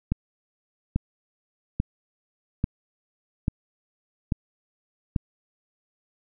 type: click train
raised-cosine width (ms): 5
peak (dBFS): -10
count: 7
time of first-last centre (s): 0.12-5.162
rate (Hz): 1.19
effects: none